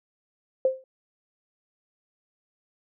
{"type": "tone with exponential decay", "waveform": "sine", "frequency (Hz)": 523.3, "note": "C5", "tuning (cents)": 0, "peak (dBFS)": -15, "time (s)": [0.65, 0.84], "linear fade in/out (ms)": 2, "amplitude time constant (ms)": 41, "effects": []}